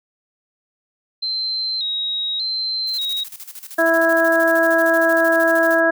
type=tone with vibrato; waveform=sine; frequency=3951 Hz; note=B7; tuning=in tune; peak=-20 dBFS; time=1.22-3.24 s; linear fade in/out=10 ms; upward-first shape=square; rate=0.85 Hz; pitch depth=67 cents each way
type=noise with tremolo; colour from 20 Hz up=blue; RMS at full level=-34 dBFS; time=2.86-5.81 s; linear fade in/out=50 ms; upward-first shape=square; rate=13 Hz; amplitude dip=75%
type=harmonic tone; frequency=329.6 Hz; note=E4; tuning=in tune; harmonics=1 / 2 / 3 / 4 / 5; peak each=-21 / -16 / -27 / -26 / -17 dBFS; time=3.78-5.91 s; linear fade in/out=10 ms
effects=none